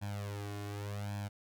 sawtooth tone with flanger, 102.1 Hz, G#2, 29 cents flat, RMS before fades -40 dBFS, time 0.01-1.29 s, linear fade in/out 20 ms, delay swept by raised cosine 1.2 to 2.8 ms, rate 0.87 Hz, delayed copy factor +0.95, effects none

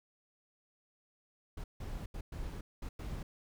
brown noise bursts at uneven times, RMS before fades -41 dBFS, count 6, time 1.57-1.64 / 1.8-2.06 / 2.14-2.21 / 2.32-2.61 / 2.82-2.89 / 2.99-3.23 s, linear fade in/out 5 ms, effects none

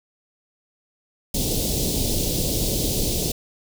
pink band-stop noise, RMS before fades -23 dBFS, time 1.34-3.32 s, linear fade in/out 5 ms, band 550 to 3600 Hz, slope 24 dB/octave, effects none

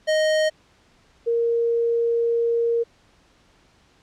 square / sine tone pair in turn, 622.3 / 466.2 Hz, D#5 / A#4, 0 / 0 cents, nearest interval perfect fourth, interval 500 cents, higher first, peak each -18 dBFS, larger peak neither, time 0.07-0.5 / 1.26-2.84 s, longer second, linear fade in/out 20 ms, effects pink hiss -58 dBFS RMS until 4.02 s + low-pass 6000 Hz 12 dB/octave

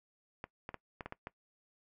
clicks, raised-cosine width 0.5 ms, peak -26 dBFS, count 7, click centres 0.441 / 0.691 / 0.743 / 1.008 / 1.06 / 1.124 / 1.271 s, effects noise-tail reverb RT60 0.1 s tail -20 dB re dry

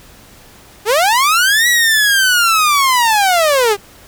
sawtooth linear two-way sweep, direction up then down, 388.2 to 1954 to 388.2 Hz, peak -6 dBFS, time 0.85-3.77 s, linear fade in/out 50 ms, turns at 1.68 s, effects pink hiss -42 dBFS RMS until 4.07 s

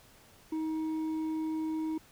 sine tone with hard clipping, 315.9 Hz, D#4, 26 cents sharp, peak -32 dBFS, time 0.52-1.98 s, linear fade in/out 5 ms, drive 4 dB, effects pink hiss -59 dBFS RMS until 2.11 s

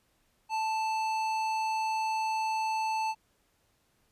sine tone with tanh clipping, 880 Hz, A5, in tune, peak -30 dBFS, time 0.49-3.15 s, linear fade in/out 50 ms, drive 15 dB, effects pink hiss -71 dBFS RMS until 4.11 s + resampled to 32000 Hz

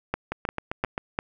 two click trains, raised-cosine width 0.5 ms, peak -10 / -13 dBFS, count 4 / 6, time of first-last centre 0.14-1.189 / 0.32-0.979 s, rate 2.86 / 7.59 Hz, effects none

